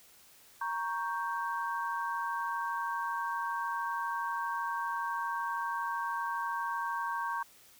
sine chord, G diminished, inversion first, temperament equal with one note detuned, 936.1 / 1108.7 / 1568 Hz, Bb5 / Db6 / G6, +7 / 0 / 0 cents, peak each -35 / -36 / -38 dBFS, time 0.61-7.43 s, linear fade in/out 5 ms, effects white hiss -59 dBFS RMS until 7.79 s

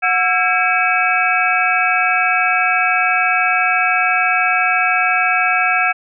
sine tone cluster, 732 / 1343 / 1630 / 2273 / 2586 Hz, F#5 / E6 / G#6 / C#7 / E7, -19 / +32 / -33 / +43 / -34 cents, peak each -19 dBFS, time 0.02-5.93 s, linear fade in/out 20 ms, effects none

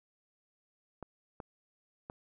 clicks, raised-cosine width 1 ms, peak -28 dBFS, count 3, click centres 1.027 / 1.402 / 2.099 s, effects none

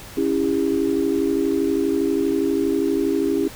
sine chord, C# diminished, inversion none, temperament equal with one note detuned, 277.2 / 329.6 / 402.1 Hz, C#4 / E4 / G4, 0 / 0 / +44 cents, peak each -22 dBFS, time 0.17-3.48 s, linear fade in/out 5 ms, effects pink hiss -39 dBFS RMS until 3.55 s

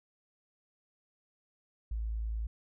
sine tone, 55 Hz, A1, in tune, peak -32 dBFS, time 1.91-2.47 s, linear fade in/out 5 ms, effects none

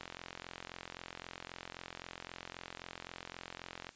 click train, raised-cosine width 0.3 ms, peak -27 dBFS, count 171, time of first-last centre 0.01-3.891 s, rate 43.8 Hz, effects white hiss -61 dBFS RMS until 3.95 s + resampled to 16000 Hz

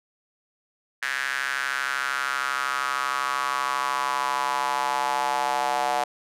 square tone with high-pass filter sweep, 66.4 Hz, C2, 26 cents sharp, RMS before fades -26 dBFS, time 1.02-6.04 s, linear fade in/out 5 ms, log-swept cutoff 1700 to 750 Hz, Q 4.4, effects low-pass 11000 Hz 12 dB/octave

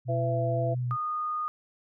sine tone with vibrato, 123.47 Hz, B2, in tune, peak -27 dBFS, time 0.05-0.97 s, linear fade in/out 50 ms, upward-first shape square, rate 1.9 Hz, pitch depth 14 cents each way
harmonic tone, 167.3 Hz, E3, 26 cents sharp, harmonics 2 / 3 / 4, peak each -37 / -33 / -29 dBFS, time 0.08-0.75 s, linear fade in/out 20 ms
sine tone, 1230 Hz, D#6, 20 cents flat, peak -28 dBFS, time 0.91-1.48 s, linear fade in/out 0 ms
effects none

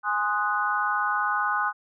sine chord, Ab dominant seventh, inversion none, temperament equal, 830.6 / 1046.5 / 1244.5 / 1480 Hz, Ab5 / C6 / Eb6 / Gb6, 0 / 0 / 0 / 0 cents, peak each -29 / -30 / -27 / -27 dBFS, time 0.03-1.73 s, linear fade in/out 50 ms, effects none

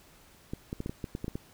clicks, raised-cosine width 3 ms, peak -21 dBFS, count 10, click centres 0.535 / 0.729 / 0.804 / 0.861 / 0.895 / 1.042 / 1.151 / 1.244 / 1.281 / 1.355 s, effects pink hiss -58 dBFS RMS until 1.53 s

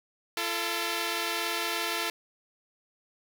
5% pulse tone pair together, 341 / 442.2 Hz, F4 / A4, -41 / +9 cents, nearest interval major third, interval 450 cents, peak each -20 dBFS, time 0.37-2.1 s, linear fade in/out 2 ms, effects none

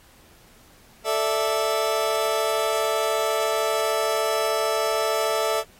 30% pulse chord, A suspended fourth, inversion none, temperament just, 440 / 586.7 / 660 Hz, A4 / D5 / E5, 0 / -2 / +2 cents, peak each -23 / -25 / -22 dBFS, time 1.04-5.64 s, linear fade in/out 50 ms, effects pink hiss -54 dBFS RMS until 5.79 s + AAC 48 kbps

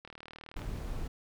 click train, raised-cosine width 0.3 ms, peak -30 dBFS, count 23, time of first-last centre 0.05-0.618 s, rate 38.7 Hz
brown noise, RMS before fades -37 dBFS, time 0.56-1.08 s, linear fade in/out 10 ms
effects none

